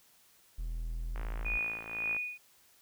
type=tone; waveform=triangle; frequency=40.96 Hz; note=E1; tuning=10 cents flat; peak=-32 dBFS; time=0.58-1.58 s; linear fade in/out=10 ms
type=click train; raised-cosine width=0.5 ms; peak=-29 dBFS; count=57; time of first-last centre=1.16-2.165 s; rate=55.7 Hz
type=tone with tremolo; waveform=sine; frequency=2467 Hz; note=D#7; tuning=15 cents flat; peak=-29 dBFS; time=1.45-2.38 s; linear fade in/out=10 ms; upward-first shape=triangle; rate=1.9 Hz; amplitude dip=90%
effects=white hiss -64 dBFS RMS until 2.81 s